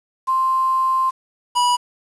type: tone pair in turn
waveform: sine / square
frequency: 1050 / 976.2 Hz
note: C6 / B5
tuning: +6 / -20 cents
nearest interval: minor second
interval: 126 cents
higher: first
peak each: -15 dBFS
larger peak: neither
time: 0.27-1.11 / 1.55-1.77 s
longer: first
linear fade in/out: 20 ms
effects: resampled to 24000 Hz + 7-bit